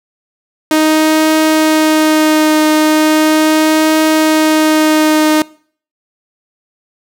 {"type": "tone with vibrato", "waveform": "sawtooth", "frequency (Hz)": 311.1, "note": "D#4", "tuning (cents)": 0, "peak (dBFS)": -4, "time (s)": [0.71, 5.42], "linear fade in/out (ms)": 2, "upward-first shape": "triangle", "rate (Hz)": 0.38, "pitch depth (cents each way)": 16, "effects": ["noise-tail reverb RT60 0.5 s tail -23 dB re dry"]}